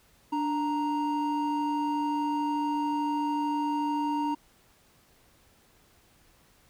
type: tone pair together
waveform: triangle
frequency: 293.7 / 932.4 Hz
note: D4 / A#5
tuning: 0 / 0 cents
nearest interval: octave + minor sixth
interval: 2000 cents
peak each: -27 dBFS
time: 0.32-4.35 s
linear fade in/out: 10 ms
effects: pink hiss -62 dBFS RMS until 6.69 s